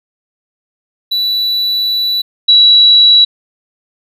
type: tone pair in turn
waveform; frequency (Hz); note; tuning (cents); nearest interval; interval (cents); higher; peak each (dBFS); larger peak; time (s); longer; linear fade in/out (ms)
triangle / sine; 3951 / 3915; B7 / B7; 0 / -16; unison; 16; first; -10 / -3; second; 1.11-2.22 / 2.48-3.25; first; 10
effects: none